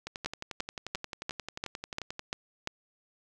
two click trains, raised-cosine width 0.2 ms, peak -20 / -15 dBFS, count 25 / 8, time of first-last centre 0.07-2.194 / 0.26-2.674 s, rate 11.3 / 2.9 Hz, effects none

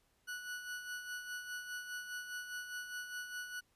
40% pulse tone with tremolo, 1474 Hz, F#6, 7 cents flat, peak -39 dBFS, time 0.27-3.61 s, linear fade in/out 20 ms, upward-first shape sine, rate 4.9 Hz, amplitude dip 55%, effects pink hiss -75 dBFS RMS until 3.75 s + resampled to 32000 Hz

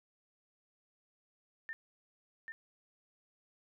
sine tone with echo, 1798 Hz, A6, 37 cents sharp, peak -39 dBFS, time 1.69-1.73 s, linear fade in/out 0 ms, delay 790 ms, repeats 1, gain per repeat -3 dB, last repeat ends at 2.52 s, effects none

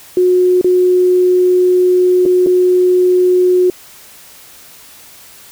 sine tone with dropouts, 363.4 Hz, F#4, 31 cents flat, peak -7 dBFS, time 0.17-3.7 s, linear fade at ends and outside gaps 2 ms, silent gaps 0.613-0.644 / 2.254-2.26 / 2.463-2.469 s, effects white hiss -39 dBFS RMS until 5.51 s

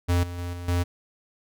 square tone with level steps, 87.8 Hz, F2, 10 cents sharp, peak -20 / -33 / -30 / -34 / -22 dBFS, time 0.08-0.84 s, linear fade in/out 20 ms, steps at 0.23 / 0.38 / 0.53 / 0.68 s, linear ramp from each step 5 ms, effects none

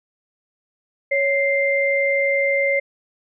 sine tone pair together, 554.4 / 2093 Hz, C#5 / C7, 0 / 0 cents, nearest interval octave + major seventh, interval 2300 cents, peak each -19 dBFS, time 1.11-2.8 s, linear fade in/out 10 ms, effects none

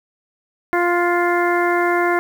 harmonic tone with a mistuned harmonic, 349.2 Hz, F4, in tune, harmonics 1 / 2 / 3 / 4 / 5 / 6, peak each -18 / -21 / -23 / -24 / -25 / -26 dBFS, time 0.73-2.19 s, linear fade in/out 0 ms, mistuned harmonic 4, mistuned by +15 cents, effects 7-bit

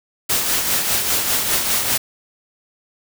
white noise with tremolo, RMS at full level -17 dBFS, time 0.29-1.98 s, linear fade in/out 10 ms, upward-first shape triangle, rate 5 Hz, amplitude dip 50%, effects none

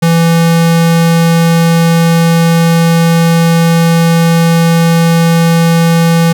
square tone, 166.7 Hz, E3, 20 cents sharp, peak -6 dBFS, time 0.02-6.33 s, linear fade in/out 10 ms, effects none

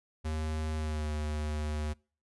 square tone with pitch glide, 78 to 75.65 Hz, D#2 to D#2, +5 to -48 cents, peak -32 dBFS, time 0.24-1.94 s, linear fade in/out 20 ms, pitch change -53 cents, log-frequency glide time 0.76-1.09 s, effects noise-tail reverb RT60 0.4 s tail -26 dB re dry + resampled to 24000 Hz

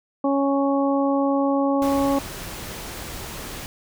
harmonic tone, 277.2 Hz, C#4, in tune, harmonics 1 / 2 / 3 / 4, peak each -20 / -23 / -27 / -29 dBFS, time 0.24-2.19 s, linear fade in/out 5 ms
pink noise, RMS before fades -34 dBFS, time 1.82-3.66 s, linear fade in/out 0 ms
effects none

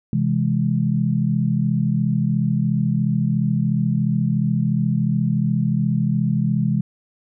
sine chord, C augmented, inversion none, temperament equal, 130.81 / 164.81 / 207.7 Hz, C3 / E3 / G#3, 0 / 0 / 0 cents, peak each -21 dBFS, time 0.13-6.81 s, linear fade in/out 2 ms, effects none

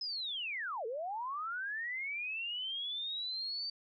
sine linear two-way sweep, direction down then up, 5170 to 425.8 to 4626 Hz, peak -36 dBFS, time 0.01-3.7 s, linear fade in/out 5 ms, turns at 0.86 s, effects none

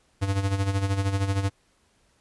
square tone with tremolo, 98 Hz, G2, in tune, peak -21 dBFS, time 0.21-1.5 s, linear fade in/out 20 ms, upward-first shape sine, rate 13 Hz, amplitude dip 65%, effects pink hiss -65 dBFS RMS until 2.2 s + resampled to 24000 Hz

